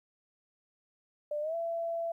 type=tone with pitch glide; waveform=sine; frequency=594 to 670.6 Hz; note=D5 to E5; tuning=+20 to +30 cents; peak=-31 dBFS; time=1.31-2.12 s; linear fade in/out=5 ms; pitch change=+210 cents; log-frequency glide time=1.41-1.55 s; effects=12-bit